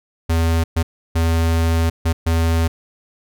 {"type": "tone bursts at uneven times", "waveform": "square", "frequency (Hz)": 82.41, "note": "E2", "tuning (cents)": 0, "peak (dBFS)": -15, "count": 5, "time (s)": [[0.29, 0.64], [0.76, 0.83], [1.15, 1.9], [2.05, 2.13], [2.26, 2.68]], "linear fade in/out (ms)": 10, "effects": []}